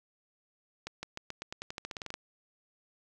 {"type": "accelerating click train", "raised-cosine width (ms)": 0.2, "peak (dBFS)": -21, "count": 16, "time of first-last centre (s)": [0.87, 2.141], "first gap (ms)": 160, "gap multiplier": 0.9, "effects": []}